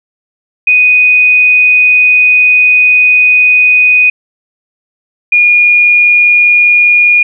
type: tone pair in turn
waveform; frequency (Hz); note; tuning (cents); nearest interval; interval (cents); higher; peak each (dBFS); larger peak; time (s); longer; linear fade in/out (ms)
sine; 2489 / 2435; D#7 / D#7; 0 / -38; unison; 38; first; -3; neither; 0.67-4.1 / 5.32-7.23; first; 5
effects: none